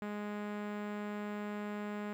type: tone with low-pass filter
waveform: sawtooth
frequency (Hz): 207.7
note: G#3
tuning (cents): 0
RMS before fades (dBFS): -40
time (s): 0.02-2.13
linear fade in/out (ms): 0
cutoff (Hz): 2000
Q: 1.1
effects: 11-bit